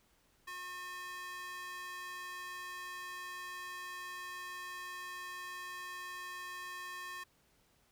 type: tone with high-pass filter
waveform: square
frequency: 361.3 Hz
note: F#4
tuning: 41 cents flat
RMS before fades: -45 dBFS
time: 0.47-7.24 s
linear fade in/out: 10 ms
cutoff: 1400 Hz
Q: 3.8
effects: pink hiss -71 dBFS RMS until 7.91 s